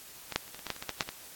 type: clicks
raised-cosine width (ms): 0.2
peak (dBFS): -19 / -8 / -30 / -26 / -26 / -19 / -13 / -26 / -20 / -15 / -9 / -19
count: 12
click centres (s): 0.323 / 0.36 / 0.479 / 0.546 / 0.592 / 0.667 / 0.703 / 0.764 / 0.825 / 0.893 / 1.008 / 1.09
effects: white hiss -49 dBFS RMS until 1.35 s + AAC 64 kbps